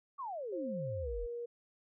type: exponential sweep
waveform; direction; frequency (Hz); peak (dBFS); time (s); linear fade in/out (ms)
sine; down; 1174.7 to 36.71; -38; 0.18-1.27; 20
type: tone with pitch glide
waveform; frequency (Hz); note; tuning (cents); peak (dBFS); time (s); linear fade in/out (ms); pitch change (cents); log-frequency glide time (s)
sine; 530 to 474.9; C5 to A#4; +22 to +32; -38; 0.52-1.46; 10; -190; 1.02-1.08
effects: none